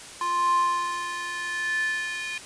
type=tone with high-pass filter sweep; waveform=square; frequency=349.2 Hz; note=F4; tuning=in tune; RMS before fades=-27 dBFS; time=0.21-2.38 s; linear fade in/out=2 ms; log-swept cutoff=910 to 2200 Hz; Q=7.9; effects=white hiss -42 dBFS RMS until 2.45 s + resampled to 22050 Hz